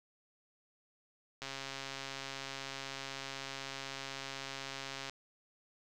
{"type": "click train", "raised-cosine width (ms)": 0.2, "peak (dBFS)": -24, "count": 501, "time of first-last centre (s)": [1.42, 5.096], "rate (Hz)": 136, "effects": []}